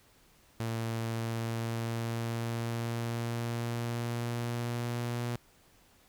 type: tone with pitch glide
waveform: sawtooth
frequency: 114.1 to 119.84 Hz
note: A#2 to A#2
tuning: -37 to +48 cents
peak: -28 dBFS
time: 0.6-5.36 s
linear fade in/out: 0 ms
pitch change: +85 cents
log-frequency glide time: 0.98-5.18 s
effects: pink hiss -63 dBFS RMS until 6.08 s